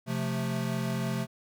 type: chord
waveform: square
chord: F major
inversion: second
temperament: equal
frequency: 130.81 / 174.61 / 220 Hz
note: C3 / F3 / A3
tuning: 0 / 0 / 0 cents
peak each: -33 / -35 / -34 dBFS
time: 0.06-1.27 s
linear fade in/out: 50 ms
effects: none